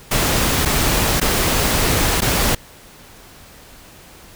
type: noise with dropouts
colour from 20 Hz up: pink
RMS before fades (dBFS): -17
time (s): 0.11-2.55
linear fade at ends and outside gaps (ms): 5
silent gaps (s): 0.652-0.656 / 1.201-1.213 / 2.207-2.218
effects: pink hiss -43 dBFS RMS until 4.35 s